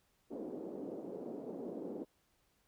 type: band-pass noise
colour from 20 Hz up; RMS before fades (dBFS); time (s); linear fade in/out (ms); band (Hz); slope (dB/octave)
white; -44; 0.3-2.05; 20; 220 to 470; 24
effects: pink hiss -75 dBFS RMS until 2.67 s